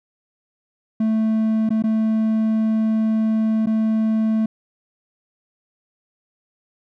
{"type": "tone with dropouts", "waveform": "triangle", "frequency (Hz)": 220, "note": "A3", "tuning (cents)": 0, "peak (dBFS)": -14, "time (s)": [1, 4.46], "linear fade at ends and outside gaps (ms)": 5, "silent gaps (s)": [[1.692, 1.704], [1.824, 1.838], [3.66, 3.669]], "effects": []}